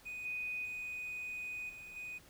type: tone with level steps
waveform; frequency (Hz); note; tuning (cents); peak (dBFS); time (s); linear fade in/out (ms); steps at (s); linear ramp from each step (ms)
triangle; 2489; D#7; 0; -39 / -33 / -37 / -46 / -40; 0.05-2.19; 20; 0.25 / 0.65 / 1.69 / 1.96; 5
effects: tanh soft clip ceiling -35 dBFS + pink hiss -61 dBFS RMS until 2.29 s